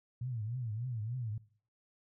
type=tone with vibrato; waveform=sine; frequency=116.54 Hz; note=A#2; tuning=in tune; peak=-35 dBFS; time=0.21-1.38 s; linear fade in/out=5 ms; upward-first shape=triangle; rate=3.4 Hz; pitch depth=210 cents each way; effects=noise-tail reverb RT60 0.5 s tail -20 dB re dry